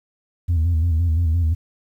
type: tone with vibrato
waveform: sine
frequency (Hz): 82.8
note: E2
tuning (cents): +8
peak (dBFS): -13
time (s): 0.48-1.55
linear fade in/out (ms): 20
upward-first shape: square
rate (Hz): 5.8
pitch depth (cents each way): 69
effects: tanh soft clip ceiling -14 dBFS + 9-bit